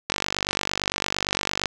click train, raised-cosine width 0.2 ms, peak -5 dBFS, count 77, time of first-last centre 0.1-1.657 s, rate 48.8 Hz, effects none

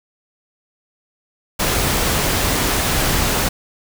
pink noise, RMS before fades -18 dBFS, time 1.59-3.49 s, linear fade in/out 10 ms, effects none

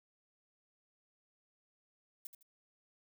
violet noise with echo, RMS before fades -45 dBFS, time 2.25-2.27 s, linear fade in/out 2 ms, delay 79 ms, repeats 2, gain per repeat -10 dB, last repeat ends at 2.428 s, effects none

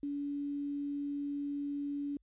sine tone with quantisation, 285.8 Hz, D4, 47 cents flat, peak -34 dBFS, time 0.03-2.17 s, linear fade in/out 2 ms, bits 10, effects added 50 Hz sine -68 dBFS peak until 2.22 s + resampled to 8000 Hz

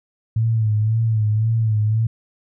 sine tone with vibrato, 110 Hz, A2, in tune, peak -15 dBFS, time 0.36-2.07 s, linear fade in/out 5 ms, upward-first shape sine, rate 1.9 Hz, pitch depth 61 cents each way, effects none

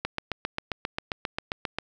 click train, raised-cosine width 0.3 ms, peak -12 dBFS, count 14, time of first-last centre 0.05-1.786 s, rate 7.49 Hz, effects none

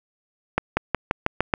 accelerating click train, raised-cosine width 0.5 ms, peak -4 dBFS, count 7, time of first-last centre 0.58-1.538 s, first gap 190 ms, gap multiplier 0.93, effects none

